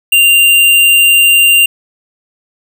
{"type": "tone", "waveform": "square", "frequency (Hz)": 2784, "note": "F7", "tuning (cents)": -6, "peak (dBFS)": -5, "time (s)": [0.12, 1.66], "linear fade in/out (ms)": 5, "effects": []}